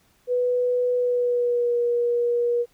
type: tone with pitch glide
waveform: sine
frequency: 493.9 to 478.2 Hz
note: B4 to A#4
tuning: 0 to +44 cents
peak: -19 dBFS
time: 0.27-2.66 s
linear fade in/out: 50 ms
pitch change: -56 cents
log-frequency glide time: 0.95-1.77 s
effects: pink hiss -62 dBFS RMS until 2.73 s